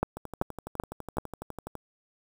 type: two click trains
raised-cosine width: 1 ms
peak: -11 / -23 dBFS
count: 4 / 20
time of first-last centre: 0.03-1.184 / 0.17-1.753 s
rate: 2.6 / 12 Hz
effects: 7-bit